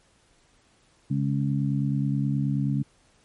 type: harmonic tone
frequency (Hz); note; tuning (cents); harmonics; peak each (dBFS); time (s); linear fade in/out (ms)
69.4; C#2; +3; 2 / 3 / 4; -24 / -28 / -30; 1.1-2.83; 10
effects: pink hiss -62 dBFS RMS until 3.24 s + MP3 48 kbps